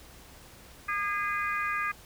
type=harmonic tone with a mistuned harmonic; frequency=410 Hz; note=G#4; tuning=22 cents flat; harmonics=3 / 4 / 5 / 6; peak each=-31 / -33 / -35 / -37 dBFS; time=0.88-1.92 s; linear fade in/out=10 ms; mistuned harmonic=3; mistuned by=-21 cents; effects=added 64 Hz sine -57 dBFS peak until 2.05 s + pink hiss -52 dBFS RMS until 2.05 s